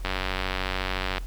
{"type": "click train", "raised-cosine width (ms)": 0.3, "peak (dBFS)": -11, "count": 107, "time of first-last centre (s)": [0.05, 1.181], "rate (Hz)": 93.7, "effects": ["added 43 Hz sine -31 dBFS peak until 1.26 s", "pink hiss -51 dBFS RMS until 1.26 s"]}